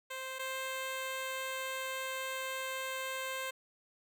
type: tone pair in turn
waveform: 10% pulse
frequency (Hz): 523.3 / 525.3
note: C5 / C5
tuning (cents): 0 / +7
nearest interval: unison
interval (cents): 7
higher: second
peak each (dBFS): -31 / -28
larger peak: second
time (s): 0.1-0.39 / 0.39-3.51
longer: second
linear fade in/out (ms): 10
effects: none